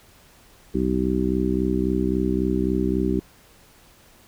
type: harmonic tone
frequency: 63.7 Hz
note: C2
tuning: 46 cents flat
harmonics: 1 / 2 / 3 / 4 / 5 / 6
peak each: -28 / -35 / -25 / -27 / -25 / -26 dBFS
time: 0.74-3.2 s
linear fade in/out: 10 ms
effects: pink hiss -53 dBFS RMS until 4.27 s